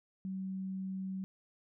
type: tone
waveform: sine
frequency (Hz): 190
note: F#3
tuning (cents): +46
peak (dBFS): -36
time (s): 0.25-1.24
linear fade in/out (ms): 0
effects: none